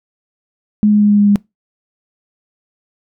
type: tone with pitch steps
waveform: sine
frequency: 210 / 208.7 / 207.3 / 206 / 204.7 / 203.4 Hz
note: G#3 / G#3 / G#3 / G#3 / G#3 / G#3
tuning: +19 / +9 / -3 / -14 / -25 / -36 cents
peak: -7 dBFS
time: 0.83-1.358 s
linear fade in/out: 0 ms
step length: 88 ms
effects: noise-tail reverb RT60 0.2 s tail -23 dB re dry